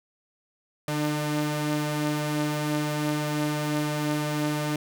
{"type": "tone pair together", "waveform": "sawtooth", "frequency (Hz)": [148.98, 300.9], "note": ["D3", "D4"], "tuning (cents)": [25, 42], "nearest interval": "octave", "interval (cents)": 1217, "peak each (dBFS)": -24, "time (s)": [0.88, 4.76], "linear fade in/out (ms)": 2, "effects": []}